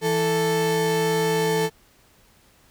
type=tone pair together; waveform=35% pulse; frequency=165.2 / 441 Hz; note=E3 / A4; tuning=+4 / +4 cents; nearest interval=octave + perfect fourth; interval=1700 cents; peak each=-24 / -19 dBFS; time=0.01-1.7 s; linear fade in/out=50 ms; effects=pink hiss -57 dBFS RMS until 2.7 s